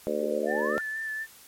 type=harmonic tone; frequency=74.6 Hz; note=D2; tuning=28 cents sharp; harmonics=3 / 4 / 5 / 6 / 7 / 8; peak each=-35 / -37 / -33 / -32 / -31 / -32 dBFS; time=0.07-0.78 s; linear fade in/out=0 ms
type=exponential sweep; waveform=sine; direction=up; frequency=368.7 to 1480 Hz; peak=-33 dBFS; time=0.2-0.81 s; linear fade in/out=10 ms
type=tone with vibrato; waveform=sine; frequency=1760 Hz; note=A6; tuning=in tune; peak=-30 dBFS; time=0.46-1.27 s; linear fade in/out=50 ms; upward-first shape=sine; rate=4.1 Hz; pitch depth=23 cents each way
effects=white hiss -52 dBFS RMS until 1.47 s + MP3 64 kbps